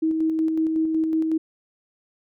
sine tone with tremolo, 319.2 Hz, D#4, 44 cents sharp, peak -18 dBFS, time 0.02-1.38 s, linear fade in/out 10 ms, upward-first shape square, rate 5.4 Hz, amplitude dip 30%, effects none

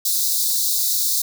white high-pass noise, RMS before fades -20 dBFS, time 0.05-1.22 s, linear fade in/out 5 ms, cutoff 3700 Hz, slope 96 dB/octave, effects none

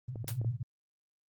pink band-pass noise, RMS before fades -36 dBFS, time 0.08-0.63 s, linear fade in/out 5 ms, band 110 to 130 Hz, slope 96 dB/octave
clicks, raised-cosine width 2 ms, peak -30 dBFS, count 4, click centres 0.158 / 0.244 / 0.415 / 0.447 s
white noise with exponential decay, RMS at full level -34 dBFS, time 0.28-0.39 s, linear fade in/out 0 ms, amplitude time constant 23 ms
effects Opus 24 kbps

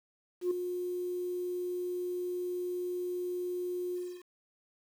sine tone with ADSR envelope, 358.1 Hz, F4, 43 cents sharp, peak -23 dBFS, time 0.41-4.24 s, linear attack 100 ms, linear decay 4 ms, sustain -9 dB, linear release 290 ms, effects tanh soft clip ceiling -24 dBFS + 9-bit

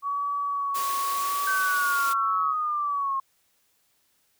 sine tone with vibrato, 1126 Hz, C#6, 27 cents sharp, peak -25 dBFS, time 0.02-2.55 s, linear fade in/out 50 ms, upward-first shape sine, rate 0.81 Hz, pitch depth 24 cents each way
white high-pass noise, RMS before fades -34 dBFS, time 0.74-2.14 s, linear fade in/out 20 ms, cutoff 290 Hz, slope 12 dB/octave
sine linear sweep, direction down, 1548 to 1070 Hz, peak -24 dBFS, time 1.47-3.2 s, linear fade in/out 5 ms
effects white hiss -68 dBFS RMS until 4.39 s

